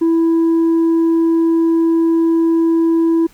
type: tone with tanh clipping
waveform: triangle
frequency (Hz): 330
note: E4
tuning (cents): +2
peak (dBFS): -11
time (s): 0.01-3.27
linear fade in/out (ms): 10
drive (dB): 7
effects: pink hiss -49 dBFS RMS until 3.33 s